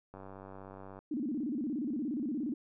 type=click train; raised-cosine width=1 ms; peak=-34 dBFS; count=83; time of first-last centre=0.14-0.99 s; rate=96.5 Hz
type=tone with vibrato; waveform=sine; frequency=268 Hz; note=C4; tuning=42 cents sharp; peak=-32 dBFS; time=1.11-2.54 s; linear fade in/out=5 ms; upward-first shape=square; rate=17 Hz; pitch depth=220 cents each way
effects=none